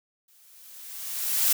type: noise with exponential growth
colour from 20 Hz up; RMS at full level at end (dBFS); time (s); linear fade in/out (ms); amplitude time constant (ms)
blue; -20; 0.28-1.53; 5; 270
effects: none